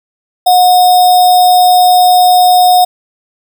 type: tone with sample-and-hold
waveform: sine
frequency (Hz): 725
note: F#5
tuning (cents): -35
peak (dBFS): -3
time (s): 0.46-2.85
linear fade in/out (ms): 10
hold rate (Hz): 4410
effects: none